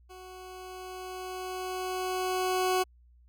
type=tone with level ramp; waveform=20% pulse; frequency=370 Hz; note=F#4; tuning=in tune; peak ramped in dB=-41 to -19 dBFS; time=0.09-2.84 s; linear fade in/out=20 ms; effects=added 60 Hz sine -56 dBFS peak until 3.28 s